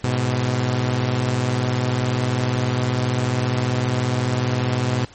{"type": "tone pair together", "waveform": "sawtooth", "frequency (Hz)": [105.37, 125.4], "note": ["G#2", "B2"], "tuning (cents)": [26, 27], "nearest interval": "minor third", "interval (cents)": 301, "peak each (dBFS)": [-20, -16], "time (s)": [0.04, 5.05], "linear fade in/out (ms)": 0, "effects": ["pink hiss -46 dBFS RMS until 5.14 s", "MP3 32 kbps"]}